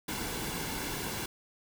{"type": "noise with comb filter", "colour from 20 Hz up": "pink", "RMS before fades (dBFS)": -36, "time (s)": [0.08, 1.26], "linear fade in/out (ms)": 5, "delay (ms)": 1.6, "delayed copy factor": -0.5, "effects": []}